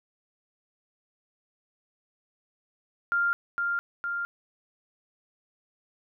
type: tone with echo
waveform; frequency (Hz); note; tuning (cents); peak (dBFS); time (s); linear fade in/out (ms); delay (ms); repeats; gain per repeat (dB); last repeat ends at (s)
sine; 1396.9; F6; 0; -22; 3.12-3.33; 0; 460; 2; -3; 4.25
effects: none